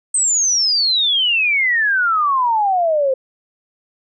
sine exponential sweep, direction down, 8372 to 515 Hz, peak -13 dBFS, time 0.14-3.14 s, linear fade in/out 5 ms, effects none

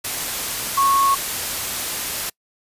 sine tone in noise, 1100 Hz, C#6, 14 cents flat, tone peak -14 dBFS, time 0.77-1.15 s, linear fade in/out 10 ms, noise white, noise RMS -25 dBFS, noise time 0.04-2.3 s, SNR +8 dB, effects noise-tail reverb RT60 0.1 s tail -26 dB re dry + resampled to 32000 Hz

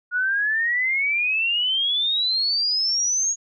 sine exponential sweep, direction up, 1440 to 6710 Hz, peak -19 dBFS, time 0.11-3.36 s, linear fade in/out 50 ms, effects none

